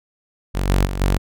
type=tone with level steps; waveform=sawtooth; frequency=47.08 Hz; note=F#1; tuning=31 cents sharp; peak=-15 / -10 / -19 / -11 dBFS; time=0.54-1.18 s; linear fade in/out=20 ms; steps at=0.69 / 0.85 / 1 s; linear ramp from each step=5 ms; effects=none